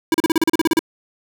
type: tone bursts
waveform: square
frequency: 324.3 Hz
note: E4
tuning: 28 cents flat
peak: -13 dBFS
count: 12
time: 0.12-0.792 s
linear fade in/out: 2 ms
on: 23 ms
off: 36 ms
effects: none